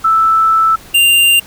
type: tone pair in turn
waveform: sine / square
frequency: 1318.5 / 2788 Hz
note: E6 / F7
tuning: 0 / -4 cents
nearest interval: octave + minor second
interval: 1296 cents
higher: second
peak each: -7 dBFS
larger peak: neither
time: 0.04-0.76 / 0.94-1.4 s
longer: first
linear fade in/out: 10 ms
effects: pink hiss -37 dBFS RMS until 1.46 s

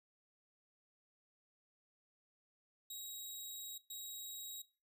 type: tone bursts at uneven times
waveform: 15% pulse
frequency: 3819 Hz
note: A#7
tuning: 41 cents sharp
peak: -38 dBFS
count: 2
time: 2.9-3.78 / 3.9-4.62 s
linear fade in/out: 5 ms
effects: noise-tail reverb RT60 0.3 s tail -18 dB re dry

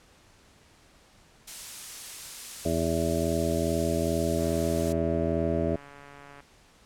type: noise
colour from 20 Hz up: blue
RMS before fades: -36 dBFS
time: 1.47-4.93 s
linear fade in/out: 10 ms
type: harmonic tone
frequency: 82.41 Hz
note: E2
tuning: in tune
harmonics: 1 / 2 / 3 / 4 / 5 / 7 / 8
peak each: -32 / -32 / -32 / -32 / -32 / -32 / -32 dBFS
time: 2.65-5.76 s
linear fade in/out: 5 ms
type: click train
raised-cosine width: 0.5 ms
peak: -33 dBFS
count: 287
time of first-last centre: 4.39-6.404 s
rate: 142 Hz
effects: pink hiss -58 dBFS RMS until 6.85 s + low-pass 9000 Hz 12 dB/octave

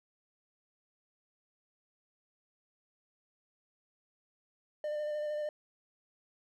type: tone with vibrato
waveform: triangle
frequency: 600 Hz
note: D5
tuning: 37 cents sharp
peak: -31 dBFS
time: 4.84-5.49 s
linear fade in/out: 2 ms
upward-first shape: square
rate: 13 Hz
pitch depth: 14 cents each way
effects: none

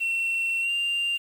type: tone with pitch glide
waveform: sine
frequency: 2713 to 2789 Hz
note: E7 to F7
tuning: +49 to -3 cents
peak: -21 dBFS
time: 0-1.18 s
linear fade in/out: 20 ms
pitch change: +48 cents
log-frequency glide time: 0.61-0.71 s
effects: tanh soft clip ceiling -22 dBFS + 8-bit

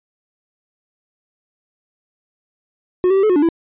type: tone with pitch steps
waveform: triangle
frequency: 363.7 / 385.6 / 388.9 / 430.8 / 362.6 / 291.5 / 332.2 Hz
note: F#4 / G4 / G4 / A4 / F#4 / D4 / E4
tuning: -30 / -28 / -14 / -37 / -35 / -13 / +13 cents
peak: -9 dBFS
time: 3.04-3.488 s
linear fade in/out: 0 ms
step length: 64 ms
effects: resampled to 8000 Hz

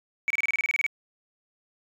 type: tone bursts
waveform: sine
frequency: 2256 Hz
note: C#7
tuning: 30 cents sharp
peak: -20 dBFS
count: 12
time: 0.28-0.864 s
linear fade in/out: 0 ms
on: 23 ms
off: 28 ms
effects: tanh soft clip ceiling -17 dBFS

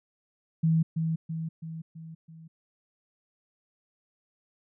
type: tone with echo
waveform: sine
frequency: 161.9 Hz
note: E3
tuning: 31 cents flat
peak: -20 dBFS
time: 0.63-0.83 s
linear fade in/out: 10 ms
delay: 330 ms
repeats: 5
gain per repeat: -5 dB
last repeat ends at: 2.48 s
effects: none

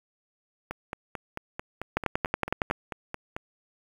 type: two click trains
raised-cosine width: 0.5 ms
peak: -9 / -18 dBFS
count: 9 / 13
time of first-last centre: 1.97-2.711 / 0.71-3.365 s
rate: 10.8 / 4.52 Hz
effects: 7-bit

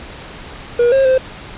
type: tone with pitch steps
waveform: triangle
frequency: 479.1 / 537 / 520 Hz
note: A#4 / C5 / C5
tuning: +47 / +45 / -11 cents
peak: -7 dBFS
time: 0.79-1.18 s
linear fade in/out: 5 ms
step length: 130 ms
effects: pink hiss -33 dBFS RMS until 1.57 s + resampled to 8000 Hz

